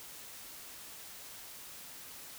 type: silence
effects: white hiss -49 dBFS RMS until 2.38 s